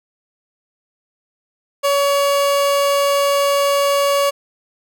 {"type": "tone", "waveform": "30% pulse", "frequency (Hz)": 564, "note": "C#5", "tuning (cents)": 30, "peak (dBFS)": -11, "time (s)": [1.83, 4.31], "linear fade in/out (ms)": 20, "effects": []}